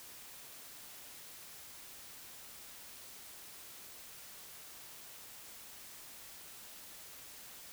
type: silence
effects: white hiss -52 dBFS RMS until 7.72 s